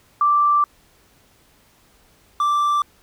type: tone pair in turn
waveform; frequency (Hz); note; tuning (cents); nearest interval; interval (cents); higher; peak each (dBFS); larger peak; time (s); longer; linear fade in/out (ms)
sine / triangle; 1173 / 1173; D6 / D6; -2 / -2; unison; 0; neither; -13 / -14; first; 0.21-0.64 / 2.4-2.82; first; 2
effects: pink hiss -56 dBFS RMS until 3.02 s